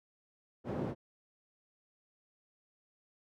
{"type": "band-pass noise", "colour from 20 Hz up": "white", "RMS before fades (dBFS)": -37, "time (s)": [0.64, 0.95], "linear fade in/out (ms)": 50, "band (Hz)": [120, 340], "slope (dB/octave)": 12, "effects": []}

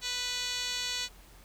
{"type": "tone with band-pass filter", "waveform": "10% pulse", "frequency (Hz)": 493.9, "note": "B4", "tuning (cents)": 0, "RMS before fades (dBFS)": -34, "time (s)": [0.01, 1.09], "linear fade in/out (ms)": 50, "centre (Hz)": 4700, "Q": 9.2, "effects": ["added 45 Hz sine -55 dBFS peak until 1.44 s", "pink hiss -57 dBFS RMS until 1.44 s"]}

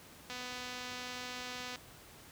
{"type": "click train", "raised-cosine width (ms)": 0.2, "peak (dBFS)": -26, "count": 364, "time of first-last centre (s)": [0.3, 1.758], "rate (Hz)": 249, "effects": ["pink hiss -55 dBFS RMS until 2.31 s", "high-pass 60 Hz 12 dB/octave"]}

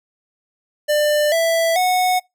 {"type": "tone with pitch steps", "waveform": "square", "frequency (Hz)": [596, 661.3, 733.8], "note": ["D5", "E5", "F#5"], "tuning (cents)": [25, 5, -15], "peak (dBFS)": -15, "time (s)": [0.88, 2.2], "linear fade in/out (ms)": 20, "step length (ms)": 440, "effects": ["noise-tail reverb RT60 0.2 s tail -26 dB re dry"]}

